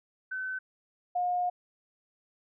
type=tone pair in turn; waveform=sine; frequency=1521 / 715.9 Hz; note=F#6 / F5; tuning=+47 / +43 cents; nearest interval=octave + minor second; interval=1304 cents; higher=first; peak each=-32 / -26 dBFS; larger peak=second; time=0.31-0.59 / 1.15-1.5 s; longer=second; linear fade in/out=10 ms; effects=none